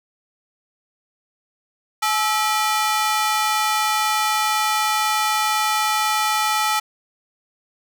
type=ring-modulated tone; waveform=sawtooth; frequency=1082 Hz; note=C#6; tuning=42 cents flat; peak=-11 dBFS; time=2.02-6.8 s; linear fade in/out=10 ms; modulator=229 Hz; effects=none